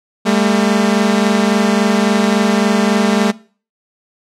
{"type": "tone pair together", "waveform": "sawtooth", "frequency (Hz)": [201.1, 224.7], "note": ["G3", "A3"], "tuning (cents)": [44, 37], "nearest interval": "major second", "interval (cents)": 193, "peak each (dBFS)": -10, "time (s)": [0.25, 3.32], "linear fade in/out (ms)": 20, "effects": ["noise-tail reverb RT60 0.4 s tail -20 dB re dry", "low-pass 8000 Hz 12 dB/octave"]}